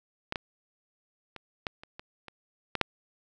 clicks, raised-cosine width 0.3 ms, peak -15 / -15 / -25 / -15 / -29 / -25 / -27 / -13 / -6 dBFS, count 9, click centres 0.324 / 0.358 / 1.363 / 1.668 / 1.835 / 1.995 / 2.283 / 2.753 / 2.813 s, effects none

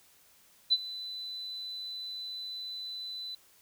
sine tone with ADSR envelope, 4003 Hz, B7, 23 cents sharp, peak -19 dBFS, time 0.7-3.35 s, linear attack 27 ms, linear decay 41 ms, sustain -18 dB, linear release 4 ms, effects white hiss -62 dBFS RMS until 3.61 s

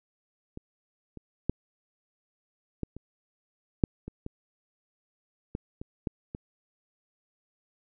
clicks, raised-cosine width 3 ms, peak -26 / -29 / -12 / -18 / -28 / -7 / -25 / -23 / -19 / -25 / -16 / -23 dBFS, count 12, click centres 0.574 / 1.173 / 1.496 / 2.833 / 2.966 / 3.838 / 4.08 / 4.264 / 5.551 / 5.815 / 6.072 / 6.349 s, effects none

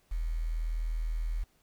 sine tone with quantisation, 40.45 Hz, E1, 32 cents flat, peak -29 dBFS, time 0.11-1.44 s, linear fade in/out 10 ms, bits 9, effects pink hiss -69 dBFS RMS until 1.62 s

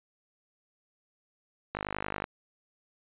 click train, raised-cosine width 0.5 ms, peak -17 dBFS, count 26, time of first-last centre 1.75-2.241 s, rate 50.9 Hz, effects resampled to 8000 Hz

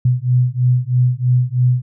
sine beating tone pair, 123.47 / 126.57 Hz, B2 / B2, 0 / +43 cents, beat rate 3.1 Hz, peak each -15 dBFS, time 0.05-1.82 s, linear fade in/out 5 ms, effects none

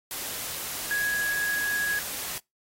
sine tone in noise, 1661.2 Hz, G#6, in tune, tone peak -25 dBFS, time 0.91-1.99 s, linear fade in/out 0 ms, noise white, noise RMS -34 dBFS, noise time 0.11-2.38 s, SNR +6 dB, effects noise-tail reverb RT60 0.2 s tail -26 dB re dry + AAC 48 kbps

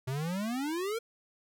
square exponential sweep, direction up, 125.7 to 472.5 Hz, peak -32 dBFS, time 0.07-0.99 s, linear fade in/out 10 ms, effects none

